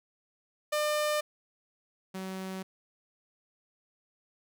sawtooth tone pair in turn, 600 / 188.99 Hz, D5 / F#3, +37 / +37 cents, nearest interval octave + minor sixth, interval 2000 cents, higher first, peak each -23 / -32 dBFS, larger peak first, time 0.72-1.21 / 2.14-2.63 s, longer neither, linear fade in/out 10 ms, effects none

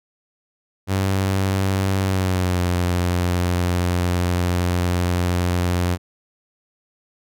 sawtooth tone with pitch glide, 96.2 to 88.73 Hz, G2 to F2, -32 to +28 cents, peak -14 dBFS, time 0.87-5.98 s, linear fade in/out 50 ms, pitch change -140 cents, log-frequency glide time 2.03-2.64 s, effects none

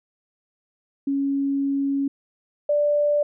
sine tone pair in turn, 277.2 / 587.4 Hz, C#4 / D5, 0 / 0 cents, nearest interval octave + minor second, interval 1300 cents, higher second, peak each -20 / -17 dBFS, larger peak second, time 1.07-2.08 / 2.69-3.23 s, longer first, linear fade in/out 5 ms, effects none

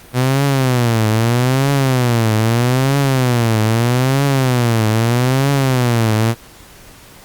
sawtooth tone with vibrato, 123.47 Hz, B2, in tune, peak -8 dBFS, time 0.13-6.35 s, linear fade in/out 50 ms, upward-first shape triangle, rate 0.79 Hz, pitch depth 240 cents each way, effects pink hiss -41 dBFS RMS until 7.24 s + Opus 48 kbps

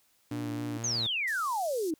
sawtooth tone with vibrato, 116.54 Hz, A#2, in tune, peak -32 dBFS, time 0.31-1.07 s, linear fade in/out 5 ms, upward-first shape sine, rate 3.7 Hz, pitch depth 34 cents each way
sine tone, 293.7 Hz, D4, in tune, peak -34 dBFS, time 0.31-0.78 s, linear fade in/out 5 ms
sine exponential sweep, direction down, 6645 to 300.2 Hz, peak -28 dBFS, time 0.84-1.94 s, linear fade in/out 2 ms
pink band-pass noise, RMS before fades -46 dBFS, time 1.27-1.91 s, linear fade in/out 10 ms, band 4900 to 14000 Hz, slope 24 dB/octave
effects white hiss -68 dBFS RMS until 1.99 s

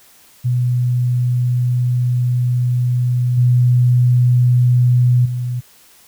sine tone with level steps, 123.47 Hz, B2, in tune, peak -13 / -9 / -18 dBFS, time 0.44-5.61 s, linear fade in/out 20 ms, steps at 3.37 / 5.25 s, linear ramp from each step 10 ms, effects white hiss -48 dBFS RMS until 6.07 s

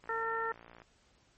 click train, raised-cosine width 0.5 ms, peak -37 dBFS, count 46, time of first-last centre 0.04-0.819 s, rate 57.8 Hz
harmonic tone, 453.3 Hz, A#4, 48 cents flat, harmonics 1 / 2 / 3 / 4, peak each -38 / -38 / -36 / -38 dBFS, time 0.09-0.52 s, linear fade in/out 2 ms
effects pink hiss -68 dBFS RMS until 1.37 s + MP3 32 kbps

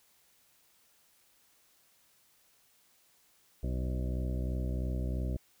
harmonic tone with a mistuned harmonic, 63 Hz, B1, 35 cents sharp, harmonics 1 / 2 / 3 / 4 / 5 / 6 / 8 / 9 / 10, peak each -32 / -38 / -42 / -44 / -46 / -48 / -50 / -51 / -52 dBFS, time 3.63-5.37 s, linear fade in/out 5 ms, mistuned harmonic 9, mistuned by +23 cents, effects white hiss -67 dBFS RMS until 5.6 s

